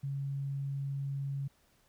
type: tone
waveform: sine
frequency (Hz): 138.59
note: C#3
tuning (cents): 0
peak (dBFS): -33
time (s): 0.03-1.48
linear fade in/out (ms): 10
effects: pink hiss -69 dBFS RMS until 1.88 s